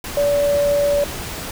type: tone in noise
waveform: sine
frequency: 575 Hz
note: D5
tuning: 37 cents flat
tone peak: -14 dBFS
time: 0.17-1.04 s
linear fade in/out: 2 ms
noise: pink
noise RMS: -29 dBFS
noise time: 0.04-1.51 s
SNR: +12 dB
effects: none